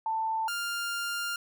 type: tone pair in turn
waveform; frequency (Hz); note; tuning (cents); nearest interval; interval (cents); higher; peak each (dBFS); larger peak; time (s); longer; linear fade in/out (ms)
sine / sawtooth; 888 / 1399.9; A5 / F6; +16 / +4; minor sixth; 788; second; -27 / -27; neither; 0.06-0.48 / 0.48-1.36; second; 2
effects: none